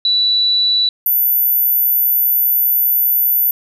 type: tone pair in turn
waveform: sine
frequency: 3951 / 14015 Hz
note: B7 / A9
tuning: 0 / -8 cents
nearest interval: octave + minor seventh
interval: 2192 cents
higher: second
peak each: -11 dBFS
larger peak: neither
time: 0.05-0.89 / 1.06-3.51 s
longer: second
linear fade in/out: 2 ms
effects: none